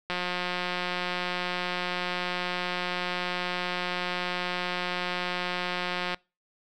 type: click train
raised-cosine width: 0.3 ms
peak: -14 dBFS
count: 1083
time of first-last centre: 0.1-6.145 s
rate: 179 Hz
effects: noise-tail reverb RT60 0.3 s tail -26 dB re dry